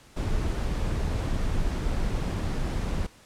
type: noise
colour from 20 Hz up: brown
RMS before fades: -27 dBFS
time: 0.16-3.07 s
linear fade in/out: 10 ms
effects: pink hiss -54 dBFS RMS until 3.25 s + low-pass 10000 Hz 12 dB/octave